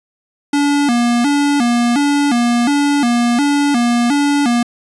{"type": "tone with vibrato", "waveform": "square", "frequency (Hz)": 261.6, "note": "C4", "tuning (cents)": 0, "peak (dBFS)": -12, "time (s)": [0.53, 4.63], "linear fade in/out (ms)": 5, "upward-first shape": "square", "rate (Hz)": 1.4, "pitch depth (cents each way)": 160, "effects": ["resampled to 24000 Hz"]}